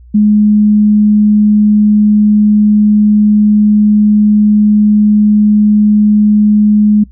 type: tone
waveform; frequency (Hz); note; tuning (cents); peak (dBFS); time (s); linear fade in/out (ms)
sine; 210; G#3; +19; -4; 0.14-7.04; 10
effects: noise-tail reverb RT60 0.1 s tail -21 dB re dry + added 60 Hz sine -34 dBFS peak until 7.11 s